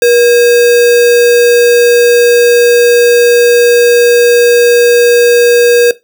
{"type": "tone with sample-and-hold", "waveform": "sine", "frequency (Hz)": 478.6, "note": "A#4", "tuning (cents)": 46, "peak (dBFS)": -3, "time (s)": [0.02, 5.91], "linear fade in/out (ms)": 2, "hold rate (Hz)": 2100, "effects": ["noise-tail reverb RT60 0.2 s tail -17 dB re dry"]}